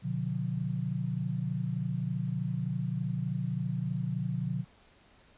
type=chord; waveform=sine; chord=B diminished; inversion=none; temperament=equal with one note detuned; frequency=123.47 / 146.83 / 178.9 Hz; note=B2 / D3 / F3; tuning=0 / 0 / +42 cents; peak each=-34 dBFS; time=0.02-4.65 s; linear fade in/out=50 ms; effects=pink hiss -61 dBFS RMS until 5.37 s + resampled to 8000 Hz